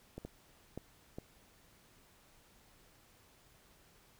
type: clicks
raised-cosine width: 2 ms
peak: -30 / -30 / -28 / -29 dBFS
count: 4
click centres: 0.18 / 0.25 / 0.776 / 1.185 s
effects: pink hiss -65 dBFS RMS until 4.19 s